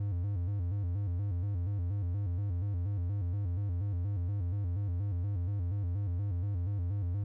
triangle tone with vibrato, 94.3 Hz, F#2, 33 cents sharp, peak -28 dBFS, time 0-7.24 s, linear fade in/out 5 ms, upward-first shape square, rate 4.2 Hz, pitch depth 130 cents each way, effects none

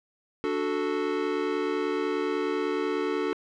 square chord, D major, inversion none, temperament equal, 293.7 / 370 / 440 Hz, D4 / F#4 / A4, 0 / 0 / 0 cents, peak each -32 / -31 / -30 dBFS, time 0.44-3.33 s, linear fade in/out 0 ms, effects low-pass 3000 Hz 12 dB/octave

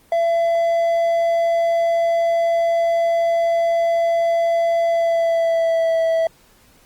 triangle tone with pitch glide, 673 to 655.4 Hz, E5 to E5, +36 to -10 cents, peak -13 dBFS, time 0.12-6.27 s, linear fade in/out 2 ms, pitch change -46 cents, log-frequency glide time 4.88-6.02 s, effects pink hiss -53 dBFS RMS until 6.85 s + Opus 24 kbps

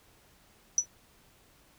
sine tone with exponential decay, 5920 Hz, F#8, in tune, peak -17 dBFS, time 0.78-0.86 s, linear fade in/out 1 ms, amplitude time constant 17 ms, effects pink hiss -62 dBFS RMS until 1.78 s

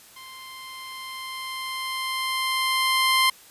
15% pulse tone with level ramp, 1046.5 Hz, C6, in tune, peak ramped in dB -35 to -10 dBFS, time 0.16-3.3 s, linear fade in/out 5 ms, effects white hiss -50 dBFS RMS until 3.5 s + resampled to 32000 Hz

